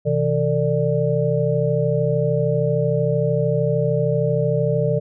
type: tone cluster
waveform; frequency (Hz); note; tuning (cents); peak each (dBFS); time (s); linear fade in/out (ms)
sine; 128 / 161.1 / 448 / 590; C3 / E3 / A4 / D5; -38 / -39 / +31 / +8; -22; 0.05-5; 20
effects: none